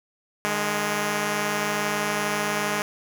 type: tone pair together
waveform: 5% pulse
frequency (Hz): 152.6 / 207.7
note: D#3 / G#3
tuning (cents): -33 / 0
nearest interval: perfect fourth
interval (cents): 533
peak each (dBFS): -19 / -13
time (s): 0.45-2.82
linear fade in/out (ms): 0
effects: none